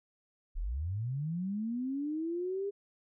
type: linear sweep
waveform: sine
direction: up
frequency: 30.87 to 407.4 Hz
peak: -32 dBFS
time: 0.55-2.71 s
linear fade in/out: 20 ms
effects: none